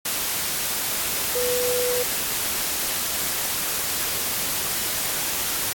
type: tone in noise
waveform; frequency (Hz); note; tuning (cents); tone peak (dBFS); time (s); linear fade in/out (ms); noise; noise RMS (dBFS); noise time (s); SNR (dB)
sine; 493.9; B4; 0; -22; 1.35-2.03; 5; white; -25; 0.05-5.73; 0
effects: AAC 64 kbps